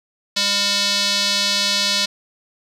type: tone with band-pass filter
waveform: square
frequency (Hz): 201.1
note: G3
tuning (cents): +44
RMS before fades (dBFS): -19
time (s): 0.36-2.06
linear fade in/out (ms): 10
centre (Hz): 4400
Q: 2.8
effects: none